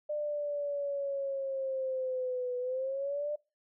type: linear two-way sweep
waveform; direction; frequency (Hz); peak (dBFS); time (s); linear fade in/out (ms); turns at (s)
sine; down then up; 599 to 493.9 to 599; -31; 0.09-3.36; 10; 2.58
effects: noise-tail reverb RT60 0.3 s tail -23 dB re dry